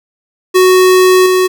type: tone with level steps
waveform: square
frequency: 370.1 Hz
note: F#4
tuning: in tune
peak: -5 / -8 dBFS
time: 0.54-1.48 s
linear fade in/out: 20 ms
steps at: 1.26 s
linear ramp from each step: 2 ms
effects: none